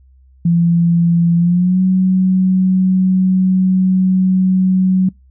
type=tone with pitch glide; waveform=sine; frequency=170.1 to 186.57 Hz; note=F3 to F#3; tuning=-45 to +15 cents; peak=-9 dBFS; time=0.45-5.09 s; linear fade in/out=5 ms; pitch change=+160 cents; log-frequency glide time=1.37-1.81 s; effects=noise-tail reverb RT60 0.2 s tail -26 dB re dry + added 65 Hz sine -44 dBFS peak until 5.3 s